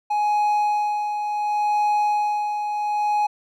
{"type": "tone with tremolo", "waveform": "triangle", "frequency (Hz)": 836, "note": "G#5", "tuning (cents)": 11, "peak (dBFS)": -15, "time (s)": [0.1, 3.27], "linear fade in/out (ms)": 10, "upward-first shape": "sine", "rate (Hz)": 0.69, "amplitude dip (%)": 50, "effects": []}